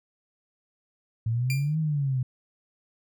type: exponential two-way sweep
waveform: sine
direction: up then down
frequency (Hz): 110 to 160 to 124.9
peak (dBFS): -23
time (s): 1.26-2.23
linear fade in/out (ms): 5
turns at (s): 1.79
type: tone with exponential decay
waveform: sawtooth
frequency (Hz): 2385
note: D7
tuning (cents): +26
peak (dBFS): -24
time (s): 1.5-1.75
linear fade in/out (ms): 1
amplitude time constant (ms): 53
effects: none